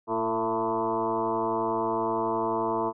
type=tone with frequency modulation; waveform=sine; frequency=672 Hz; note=E5; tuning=33 cents sharp; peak=-24 dBFS; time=0.07-2.93 s; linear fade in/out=50 ms; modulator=111 Hz; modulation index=3.7; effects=none